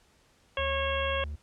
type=harmonic tone; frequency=546 Hz; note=C#5; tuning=26 cents flat; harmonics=1 / 2 / 3 / 4 / 5 / 6; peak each=-31 / -34 / -36 / -39 / -36 / -37 dBFS; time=0.57-1.24 s; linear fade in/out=2 ms
type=tone with vibrato; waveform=triangle; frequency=73.42 Hz; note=D2; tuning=in tune; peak=-32 dBFS; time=0.58-1.36 s; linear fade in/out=10 ms; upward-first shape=sine; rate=4.4 Hz; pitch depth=13 cents each way
effects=pink hiss -64 dBFS RMS until 1.42 s + low-pass 9000 Hz 12 dB/octave